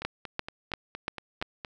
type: two click trains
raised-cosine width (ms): 0.3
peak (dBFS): -21 / -13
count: 8 / 5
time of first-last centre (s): 0.02-1.648 / 0.05-1.425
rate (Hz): 4.3 / 2.91
effects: none